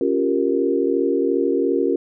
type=chord; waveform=sine; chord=G half-diminished seventh; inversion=second; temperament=equal; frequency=277.2 / 349.2 / 392 / 466.2 Hz; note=Db4 / F4 / G4 / Bb4; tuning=0 / 0 / 0 / 0 cents; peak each=-22 dBFS; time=0.01-1.96 s; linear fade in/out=2 ms; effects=none